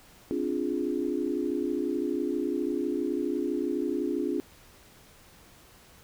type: chord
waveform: sine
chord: D half-diminished seventh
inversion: third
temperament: equal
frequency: 261.6 / 293.7 / 349.2 / 415.3 Hz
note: C4 / D4 / F4 / Ab4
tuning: 0 / 0 / 0 / 0 cents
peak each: -33 / -31 / -31 / -34 dBFS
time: 0.31-4.4 s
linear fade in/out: 0 ms
effects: pink hiss -55 dBFS RMS until 6.03 s